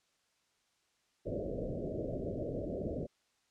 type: low-pass noise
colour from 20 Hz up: white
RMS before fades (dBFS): -38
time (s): 1.25-3.07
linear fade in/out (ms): 20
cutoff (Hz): 630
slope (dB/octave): 96
effects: white hiss -75 dBFS RMS until 3.5 s + low-pass 7000 Hz 12 dB/octave